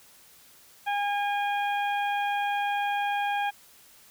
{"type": "harmonic tone", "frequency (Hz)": 814, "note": "G#5", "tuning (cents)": -35, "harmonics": [1, 2, 3, 4], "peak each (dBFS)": [-26, -33, -36, -40], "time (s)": [0.86, 3.51], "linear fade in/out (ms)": 20, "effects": ["white hiss -55 dBFS RMS until 4.1 s"]}